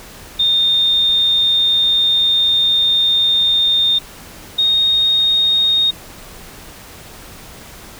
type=tone pair in turn; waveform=sine; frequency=3644 / 3712 Hz; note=A#7 / A#7; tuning=-40 / -8 cents; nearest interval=unison; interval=32 cents; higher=second; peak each=-11 / -11 dBFS; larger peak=neither; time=0.39-3.99 / 4.58-5.91 s; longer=first; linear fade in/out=10 ms; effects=pink hiss -37 dBFS RMS until 7.99 s